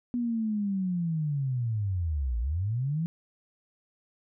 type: linear two-way sweep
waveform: sine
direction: down then up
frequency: 245.6 to 55 to 170.4 Hz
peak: -26 dBFS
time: 0.14-3.06 s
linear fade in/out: 0 ms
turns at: 2.39 s
effects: none